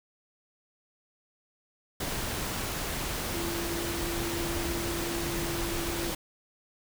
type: tone in noise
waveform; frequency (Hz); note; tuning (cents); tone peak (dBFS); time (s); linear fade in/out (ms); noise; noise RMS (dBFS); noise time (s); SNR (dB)
sine; 340.2; F4; -45; -34; 3.34-6.1; 5; pink; -33; 2-6.15; -4
effects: none